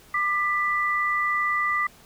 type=tone pair together; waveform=sine; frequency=1195 / 1977.3 Hz; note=D6 / B6; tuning=+30 / +2 cents; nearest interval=major sixth; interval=872 cents; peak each=-24 dBFS; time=0.14-1.87 s; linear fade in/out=5 ms; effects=pink hiss -52 dBFS RMS until 2.05 s